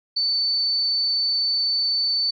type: tone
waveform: sine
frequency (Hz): 4516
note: C#8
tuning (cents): +31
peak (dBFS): -19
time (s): 0.16-2.31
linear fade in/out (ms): 10
effects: none